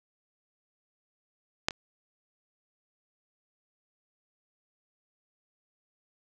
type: clicks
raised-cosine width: 0.2 ms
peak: -7 / -21 dBFS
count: 2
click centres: 1.685 / 1.708 s
effects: none